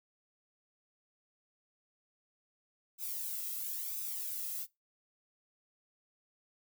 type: noise with flanger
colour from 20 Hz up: violet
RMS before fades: -39 dBFS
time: 2.98-4.67 s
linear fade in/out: 50 ms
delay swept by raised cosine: 0.8 to 1.55 ms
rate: 0.99 Hz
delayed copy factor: +0.75
effects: noise-tail reverb RT60 0.2 s tail -21 dB re dry